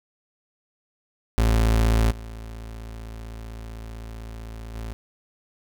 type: tone with level steps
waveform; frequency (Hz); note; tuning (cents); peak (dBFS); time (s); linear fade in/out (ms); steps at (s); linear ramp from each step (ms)
35% pulse; 55.7; A1; +22; -15 / -33 / -29; 1.38-4.93; 0; 2.1 / 4.74; 20
effects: none